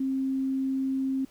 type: tone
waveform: sine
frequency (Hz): 266.4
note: C4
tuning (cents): +31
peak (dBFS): -25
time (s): 0-1.25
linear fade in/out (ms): 5
effects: pink hiss -59 dBFS RMS until 1.3 s